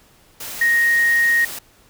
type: tone in noise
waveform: sine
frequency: 1869 Hz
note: A#6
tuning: 4 cents sharp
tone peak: -13 dBFS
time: 0.61-1.45 s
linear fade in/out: 5 ms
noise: white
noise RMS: -31 dBFS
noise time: 0.4-1.59 s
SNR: +15 dB
effects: pink hiss -53 dBFS RMS until 1.89 s